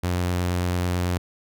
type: tone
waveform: sawtooth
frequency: 89.1 Hz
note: F2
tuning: 35 cents sharp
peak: -18 dBFS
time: 0.03-1.18 s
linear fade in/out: 10 ms
effects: none